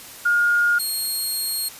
sine / 5% pulse tone pair in turn, 1423 / 4264 Hz, F6 / C8, +32 / +32 cents, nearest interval octave + perfect fifth, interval 1900 cents, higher second, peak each -15 dBFS, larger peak neither, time 0.25-0.79 / 0.79-1.69 s, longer second, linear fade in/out 10 ms, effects white hiss -40 dBFS RMS until 1.79 s + resampled to 32000 Hz

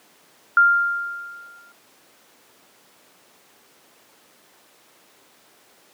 sine tone with exponential decay, 1396.9 Hz, F6, in tune, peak -9 dBFS, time 0.57-1.72 s, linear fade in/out 2 ms, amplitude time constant 250 ms, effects pink hiss -54 dBFS RMS until 5.93 s + high-pass 300 Hz 12 dB/octave

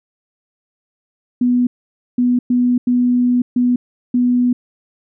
sine tone bursts at uneven times, 246.2 Hz, B3, 5 cents flat, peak -11 dBFS, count 6, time 1.41-1.67 / 2.18-2.39 / 2.5-2.78 / 2.87-3.42 / 3.56-3.76 / 4.14-4.53 s, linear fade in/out 5 ms, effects none

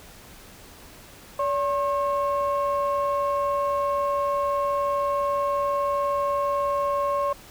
sine tone pair together, 571.1 / 1078 Hz, D5 / C#6, -49 / -49 cents, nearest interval major seventh, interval 1100 cents, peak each -23 dBFS, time 1.39-7.33 s, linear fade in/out 5 ms, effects tanh soft clip ceiling -17 dBFS + pink hiss -47 dBFS RMS until 7.5 s

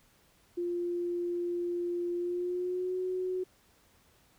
sine tone with pitch glide, 349.2 to 368.7 Hz, F4 to F#4, 0 to -6 cents, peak -30 dBFS, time 0.57-3.44 s, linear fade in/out 10 ms, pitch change +94 cents, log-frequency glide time 2.16-2.97 s, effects pink hiss -65 dBFS RMS until 4.38 s

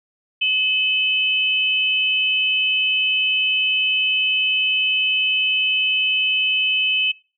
sine tone pair together, 2580 / 3030 Hz, E7 / F#7, -38 / +40 cents, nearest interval minor third, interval 278 cents, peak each -19 dBFS, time 0.41-7.12 s, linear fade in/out 10 ms, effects noise-tail reverb RT60 0.4 s tail -24 dB re dry

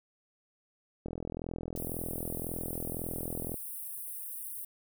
click train, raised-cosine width 2 ms, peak -24 dBFS, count 105, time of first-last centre 1.06-3.542 s, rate 41.9 Hz
violet noise with exponential decay, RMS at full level -39 dBFS, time 1.76-1.85 s, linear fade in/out 0 ms, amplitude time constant 19 ms
white high-pass noise, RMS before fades -41 dBFS, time 1.78-4.65 s, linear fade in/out 5 ms, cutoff 8900 Hz, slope 96 dB/octave
effects none

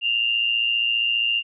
sine tone with amplitude modulation, 2794 Hz, F7, in tune, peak -16 dBFS, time 0.01-1.43 s, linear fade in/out 50 ms, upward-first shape sine, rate 115 Hz, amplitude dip 60%, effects none

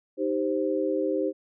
sine chord, C minor, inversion first, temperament equal, 311.1 / 392 / 523.3 Hz, Eb4 / G4 / C5, 0 / 0 / 0 cents, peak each -28 dBFS, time 0.17-1.33 s, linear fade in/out 50 ms, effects none

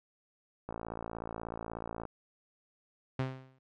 click train, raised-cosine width 1 ms, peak -25 dBFS, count 78, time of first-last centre 0.69-2.053 s, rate 56.5 Hz
sawtooth tone with exponential decay, 131.1 Hz, C3, 4 cents sharp, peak -25 dBFS, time 3.19-3.59 s, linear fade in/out 5 ms, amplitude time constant 85 ms
effects low-pass 3000 Hz 12 dB/octave

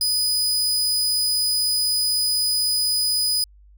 sawtooth tone, 4978 Hz, D#8, in tune, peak -16 dBFS, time 0.01-3.44 s, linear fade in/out 2 ms, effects added 50 Hz sine -47 dBFS peak until 3.77 s

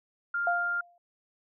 sine tone, 1400 Hz, F6, 4 cents sharp, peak -27 dBFS, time 0.34-0.81 s, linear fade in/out 5 ms
sine tone with exponential decay, 698.5 Hz, F5, in tune, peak -23 dBFS, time 0.47-0.98 s, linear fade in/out 2 ms, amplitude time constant 110 ms
effects none

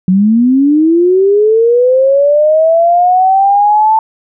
sine linear sweep, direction up, 179.5 to 887 Hz, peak -5 dBFS, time 0.08-3.99 s, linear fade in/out 2 ms, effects none

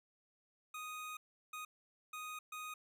25% pulse tone bursts at uneven times, 1244.5 Hz, D#6, in tune, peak -40 dBFS, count 4, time 0.74-1.17 / 1.53-1.65 / 2.13-2.39 / 2.52-2.74 s, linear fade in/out 5 ms, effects none

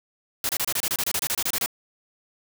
white noise bursts, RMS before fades -25 dBFS, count 16, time 0.44-1.661 s, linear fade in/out 2 ms, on 51 ms, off 27 ms, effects none

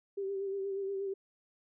sine tone with vibrato, 392 Hz, G4, in tune, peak -33 dBFS, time 0.17-1.14 s, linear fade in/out 10 ms, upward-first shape sine, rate 8.4 Hz, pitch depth 34 cents each way, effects none

